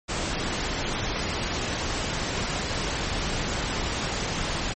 pink noise, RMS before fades -28 dBFS, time 0.08-4.74 s, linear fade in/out 20 ms, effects low-pass 11000 Hz 12 dB/octave + MP3 32 kbps

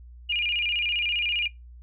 sine tone with vibrato, 2626 Hz, E7, 7 cents flat, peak -23 dBFS, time 0.29-1.48 s, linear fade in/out 10 ms, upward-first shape square, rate 15 Hz, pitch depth 150 cents each way, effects noise-tail reverb RT60 0.2 s tail -20 dB re dry + added 60 Hz sine -43 dBFS peak until 1.82 s

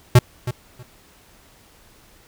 square tone with echo, 123.47 Hz, B2, in tune, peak -7 dBFS, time 0.15-0.19 s, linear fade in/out 5 ms, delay 320 ms, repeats 2, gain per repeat -15 dB, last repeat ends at 0.83 s, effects pink hiss -52 dBFS RMS until 2.27 s

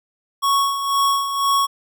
square tone with tremolo, 1108.7 Hz, C#6, in tune, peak -15 dBFS, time 0.42-1.67 s, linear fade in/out 20 ms, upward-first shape sine, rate 2 Hz, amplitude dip 60%, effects none

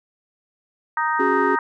harmonic tone, 311.1 Hz, D#4, in tune, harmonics 3 / 4 / 5 / 6, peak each -22 / -24 / -26 / -28 dBFS, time 0.97-1.59 s, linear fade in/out 2 ms
triangle chord, C# suspended fourth, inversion none, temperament equal, 277.2 / 370 / 415.3 Hz, C#4 / F#4 / G#4, 0 / 0 / 0 cents, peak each -22 / -21 / -21 dBFS, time 1.19-1.56 s, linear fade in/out 10 ms
effects none

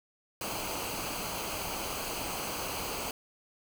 pink noise with comb filter, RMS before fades -36 dBFS, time 0.41-3.11 s, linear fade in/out 2 ms, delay 0.55 ms, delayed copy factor -0.6, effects none

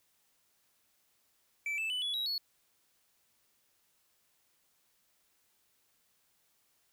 triangle tone with pitch steps, 2320 / 2634 / 2991 / 3397 / 3857 / 4380 Hz, D7 / E7 / F#7 / G#7 / B7 / C#8, -22 / -2 / +18 / +38 / -42 / -22 cents, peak -31 dBFS, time 1.66-2.38 s, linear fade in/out 2 ms, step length 120 ms, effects white hiss -73 dBFS RMS until 6.92 s

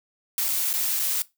blue noise with dropouts, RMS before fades -25 dBFS, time 0.38-1.22 s, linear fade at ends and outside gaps 0 ms, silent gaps 0.484-0.488 / 0.73-0.738 / 0.993-0.997 s, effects noise-tail reverb RT60 0.2 s tail -19 dB re dry

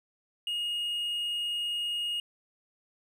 triangle tone with hard clipping, 2865 Hz, F7, 44 cents sharp, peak -30 dBFS, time 0.47-2.2 s, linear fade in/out 2 ms, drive 5 dB, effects none

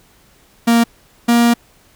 45% pulse tone pair in turn, 233.1 / 236.2 Hz, A#3 / A#3, 0 / +23 cents, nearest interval unison, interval 23 cents, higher second, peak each -9 dBFS, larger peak neither, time 0.67-0.84 / 1.28-1.54 s, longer second, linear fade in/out 10 ms, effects pink hiss -51 dBFS RMS until 1.95 s

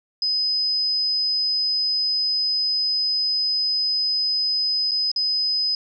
sine tone with dropouts, 5030 Hz, D#8, 18 cents sharp, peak -19 dBFS, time 0.22-5.75 s, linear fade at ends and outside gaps 2 ms, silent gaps 4.911-4.916 / 5.116-5.161 s, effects none

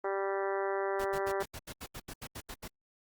harmonic tone, 195.7 Hz, G3, 3 cents flat, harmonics 2 / 3 / 4 / 5 / 6 / 7 / 8 / 9 / 10, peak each -33 / -37 / -39 / -41 / -43 / -44 / -45 / -46 / -47 dBFS, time 0.04-1.43 s, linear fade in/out 5 ms
pink noise bursts, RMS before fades -43 dBFS, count 13, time 0.99-2.681 s, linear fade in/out 10 ms, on 59 ms, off 77 ms
effects Opus 24 kbps

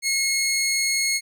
15% pulse tone, 2169 Hz, C#7, 38 cents flat, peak -14 dBFS, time 0.02-1.21 s, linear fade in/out 50 ms, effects none

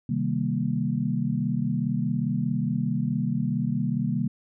sine chord, C minor seventh, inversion none, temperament equal, 130.81 / 155.56 / 196 / 233.1 Hz, C3 / Eb3 / G3 / Bb3, 0 / 0 / 0 / 0 cents, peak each -29 / -29 / -29 / -28 dBFS, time 0.09-4.28 s, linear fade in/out 5 ms, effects none

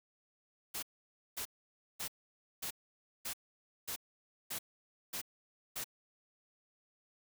white noise bursts, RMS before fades -40 dBFS, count 9, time 0.74-5.843 s, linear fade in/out 10 ms, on 87 ms, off 540 ms, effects none

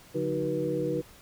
sine tone cluster, 144.2 / 180.7 / 314.3 / 374.3 / 484 Hz, D3 / F#3 / D#4 / F#4 / B4, -31 / -41 / +18 / +20 / -35 cents, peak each -35 / -38 / -32 / -34 / -30 dBFS, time 0.14-1.02 s, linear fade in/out 20 ms, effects pink hiss -53 dBFS RMS until 1.21 s

